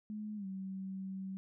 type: tone with pitch glide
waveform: sine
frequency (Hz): 212.1 to 191.16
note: G#3 to G3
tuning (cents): +37 to -43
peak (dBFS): -39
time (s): 0.1-1.37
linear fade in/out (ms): 0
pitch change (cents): -180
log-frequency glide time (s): 0.36-0.46
effects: none